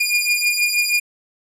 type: beating tone pair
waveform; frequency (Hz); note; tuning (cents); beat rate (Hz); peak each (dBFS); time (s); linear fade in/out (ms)
sawtooth; 2422 / 2428.3; D#7 / D#7; -47 / -43; 6.3; -17 / -15; 0-1; 10
effects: resampled to 32000 Hz